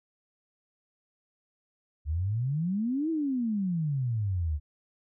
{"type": "exponential two-way sweep", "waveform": "sine", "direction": "up then down", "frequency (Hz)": [71.3, 331.3, 71.3], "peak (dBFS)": -26, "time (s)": [2.05, 4.6], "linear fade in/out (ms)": 50, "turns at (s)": 3.1, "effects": []}